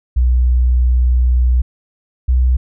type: tone pair in turn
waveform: sine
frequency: 61.74 / 62.89 Hz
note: B1 / B1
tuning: 0 / +32 cents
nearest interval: unison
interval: 32 cents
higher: second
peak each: -9 dBFS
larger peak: neither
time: 0.16-1.62 / 2.28-2.57 s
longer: first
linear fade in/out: 10 ms
effects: none